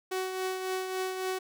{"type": "tone with tremolo", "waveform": "sawtooth", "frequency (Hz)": 374.4, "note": "F#4", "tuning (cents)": 20, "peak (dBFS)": -25, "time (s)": [0.11, 1.39], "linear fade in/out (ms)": 10, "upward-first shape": "triangle", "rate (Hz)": 3.6, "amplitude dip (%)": 50, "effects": []}